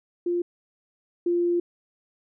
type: tone pair in turn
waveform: sine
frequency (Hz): 349.2 / 347.6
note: F4 / F4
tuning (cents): 0 / -8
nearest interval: unison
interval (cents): 8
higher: first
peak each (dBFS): -22 / -20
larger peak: second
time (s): 0.26-0.42 / 1.26-1.6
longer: second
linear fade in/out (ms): 5
effects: none